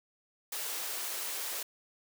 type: high-pass noise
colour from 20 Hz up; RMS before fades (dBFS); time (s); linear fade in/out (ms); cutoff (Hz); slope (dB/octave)
white; -37; 0.52-1.63; 5; 350; 24
effects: none